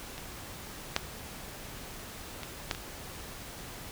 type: clicks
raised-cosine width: 0.2 ms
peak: -24 / -8 / -21 / -11 / -22 dBFS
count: 5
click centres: 0.18 / 0.964 / 2.433 / 2.712 / 2.749 s
effects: pink hiss -44 dBFS RMS until 3.91 s